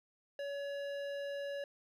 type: tone with hard clipping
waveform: sine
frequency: 565 Hz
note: C#5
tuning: 33 cents sharp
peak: -40 dBFS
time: 0.39-1.64 s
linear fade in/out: 2 ms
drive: 13 dB
effects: none